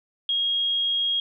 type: tone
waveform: sine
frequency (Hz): 3271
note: G#7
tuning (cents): -27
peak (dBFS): -21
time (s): 0.29-1.2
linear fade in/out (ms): 2
effects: none